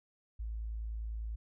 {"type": "tone", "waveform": "sine", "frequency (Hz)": 55, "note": "A1", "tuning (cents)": 0, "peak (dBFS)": -36, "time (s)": [0.39, 1.36], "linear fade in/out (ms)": 10, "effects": []}